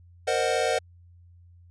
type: chord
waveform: square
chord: C half-diminished seventh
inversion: third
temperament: equal with one note detuned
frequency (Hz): 466.2 / 523.3 / 613.7 / 740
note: Bb4 / C5 / Eb5 / Gb5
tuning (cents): 0 / 0 / -24 / 0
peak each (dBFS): -29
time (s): 0.27-0.79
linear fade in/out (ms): 10
effects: added 87 Hz sine -50 dBFS peak until 1.7 s + resampled to 22050 Hz